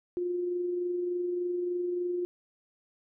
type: tone with amplitude modulation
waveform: sine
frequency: 354.5 Hz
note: F4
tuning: 26 cents sharp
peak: -27 dBFS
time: 0.17-2.25 s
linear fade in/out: 0 ms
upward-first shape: sine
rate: 23.4 Hz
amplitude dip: 30%
effects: none